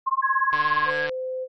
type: tone with tremolo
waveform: sine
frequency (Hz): 1064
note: C6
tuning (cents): +29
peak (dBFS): -16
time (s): 0.06-0.91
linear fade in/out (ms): 20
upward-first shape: sine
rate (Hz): 17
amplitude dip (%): 100
type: tone with pitch glide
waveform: sine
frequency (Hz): 1665 to 1645.9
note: G#6 to G#6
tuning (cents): +4 to -16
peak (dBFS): -24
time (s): 0.22-1.07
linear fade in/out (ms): 10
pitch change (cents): -20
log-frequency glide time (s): 0.76-0.9
type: click train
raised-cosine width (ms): 0.3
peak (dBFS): -16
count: 85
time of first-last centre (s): 0.53-1.094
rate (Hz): 149
type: tone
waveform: sine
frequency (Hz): 515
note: C5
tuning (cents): -28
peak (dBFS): -26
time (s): 0.85-1.48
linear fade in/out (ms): 50
effects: MP3 32 kbps

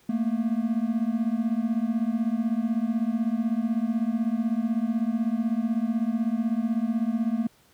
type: beating tone pair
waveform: triangle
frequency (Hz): 220 / 236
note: A3 / A#3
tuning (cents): 0 / +22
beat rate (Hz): 16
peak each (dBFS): -24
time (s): 0.09-7.47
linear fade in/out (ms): 5
effects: pink hiss -60 dBFS RMS until 7.73 s + high-pass 60 Hz 12 dB/octave

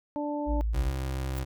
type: harmonic tone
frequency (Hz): 293.7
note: D4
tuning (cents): 0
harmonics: 1 / 2 / 3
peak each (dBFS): -31 / -34 / -36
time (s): 0.16-0.61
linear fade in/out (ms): 0
type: tone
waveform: sine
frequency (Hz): 55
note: A1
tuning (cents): 0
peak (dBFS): -25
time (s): 0.46-0.92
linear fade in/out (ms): 50
type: tone with vibrato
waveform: 30% pulse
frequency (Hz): 66.1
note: C2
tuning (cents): +18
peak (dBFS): -27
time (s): 0.73-1.45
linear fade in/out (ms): 20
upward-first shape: triangle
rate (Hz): 9.5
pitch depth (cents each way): 9
type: noise with exponential growth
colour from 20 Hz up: violet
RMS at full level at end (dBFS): -38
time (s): 1.3-1.39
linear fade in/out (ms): 0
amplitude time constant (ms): 19
effects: none

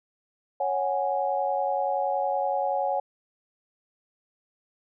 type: chord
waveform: sine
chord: C# suspended fourth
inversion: none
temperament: equal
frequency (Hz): 554.4 / 740 / 830.6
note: C#5 / F#5 / G#5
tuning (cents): 0 / 0 / 0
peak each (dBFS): -28 / -28 / -28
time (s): 0.6-3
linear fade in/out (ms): 5
effects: none

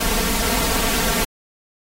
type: noise with comb filter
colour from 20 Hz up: pink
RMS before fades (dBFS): -20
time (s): 0-1.25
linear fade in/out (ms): 10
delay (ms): 4.4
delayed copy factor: +0.95
effects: AAC 48 kbps

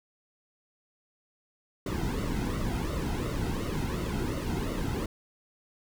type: noise with flanger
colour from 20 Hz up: brown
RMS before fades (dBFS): -31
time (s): 1.86-5.06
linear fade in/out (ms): 5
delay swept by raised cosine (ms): 1.2 to 1.77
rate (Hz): 2.8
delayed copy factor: -0.7
effects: none

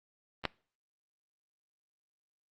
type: clicks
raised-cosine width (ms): 0.3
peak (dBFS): -23 / -12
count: 2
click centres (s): 0.44 / 0.453
effects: noise-tail reverb RT60 0.4 s tail -23 dB re dry + Opus 32 kbps

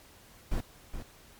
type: noise with echo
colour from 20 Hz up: brown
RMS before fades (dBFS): -29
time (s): 0.51-0.61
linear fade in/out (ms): 10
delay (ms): 420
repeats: 1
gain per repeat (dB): -8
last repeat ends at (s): 1.03
effects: pink hiss -56 dBFS RMS until 1.39 s + MP3 96 kbps

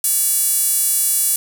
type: tone with high-pass filter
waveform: sawtooth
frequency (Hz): 570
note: C#5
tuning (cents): +48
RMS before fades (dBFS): -17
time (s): 0.04-1.36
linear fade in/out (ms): 2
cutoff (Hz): 9700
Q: 2
effects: none

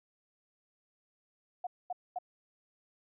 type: tone bursts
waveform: sine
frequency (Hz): 723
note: F#5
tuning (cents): -40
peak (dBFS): -33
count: 3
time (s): 1.64-2.187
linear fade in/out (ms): 5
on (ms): 29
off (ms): 230
effects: none

